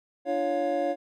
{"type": "tone cluster", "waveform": "triangle", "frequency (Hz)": [293.8, 342.4, 557, 706], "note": ["D4", "F4", "C#5", "F5"], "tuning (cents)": [1, -34, 8, 19], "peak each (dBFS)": [-31, -32, -25, -28], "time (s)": [0.25, 0.96], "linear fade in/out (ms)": 50, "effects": []}